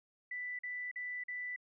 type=tone bursts; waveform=sine; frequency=1982 Hz; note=B6; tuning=6 cents sharp; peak=-38 dBFS; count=4; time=0.31-1.562 s; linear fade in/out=5 ms; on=280 ms; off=44 ms; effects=none